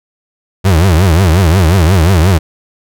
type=tone with vibrato; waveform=35% pulse; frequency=87.7 Hz; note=F2; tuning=8 cents sharp; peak=-4 dBFS; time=0.64-2.39 s; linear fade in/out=20 ms; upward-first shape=triangle; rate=5.6 Hz; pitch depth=260 cents each way; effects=none